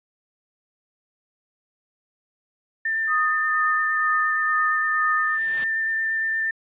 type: tone with vibrato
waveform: sine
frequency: 1789 Hz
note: A6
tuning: 28 cents sharp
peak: -21 dBFS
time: 2.85-6.51 s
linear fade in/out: 5 ms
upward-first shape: triangle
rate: 8.6 Hz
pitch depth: 12 cents each way
type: tone with tremolo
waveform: sine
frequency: 1244.5 Hz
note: D#6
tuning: in tune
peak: -20 dBFS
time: 3.07-5.39 s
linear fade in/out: 50 ms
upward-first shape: sine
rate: 2.1 Hz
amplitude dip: 45%
type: noise with exponential growth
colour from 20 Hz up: white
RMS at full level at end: -30 dBFS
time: 4.99-5.64 s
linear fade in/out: 0 ms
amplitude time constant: 140 ms
effects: resampled to 8000 Hz